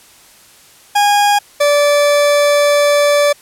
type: tone pair in turn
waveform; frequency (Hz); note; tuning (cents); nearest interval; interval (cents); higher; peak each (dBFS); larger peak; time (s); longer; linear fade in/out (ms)
40% pulse; 820 / 581.1; G#5 / D5; -22 / -18; tritone; 596; first; -8; neither; 0.95-1.39 / 1.6-3.33; second; 10
effects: white hiss -44 dBFS RMS until 3.41 s + low-pass 12000 Hz 12 dB/octave